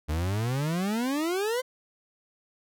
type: exponential sweep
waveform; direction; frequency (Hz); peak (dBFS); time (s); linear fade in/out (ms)
40% pulse; up; 73 to 523.3; -25; 0.08-1.62; 20
effects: none